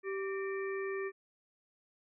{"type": "harmonic tone with a mistuned harmonic", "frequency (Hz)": 389.3, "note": "G4", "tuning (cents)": -12, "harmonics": [1, 3, 5, 6], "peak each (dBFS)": [-35, -46, -44, -48], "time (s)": [0.03, 1.12], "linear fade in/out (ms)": 50, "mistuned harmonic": 5, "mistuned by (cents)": -120, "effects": []}